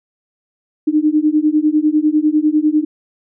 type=beating tone pair; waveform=sine; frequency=300 / 310 Hz; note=D4 / D#4; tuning=+37 / -6 cents; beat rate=10 Hz; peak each=-14 dBFS; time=0.87-2.85 s; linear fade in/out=10 ms; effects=none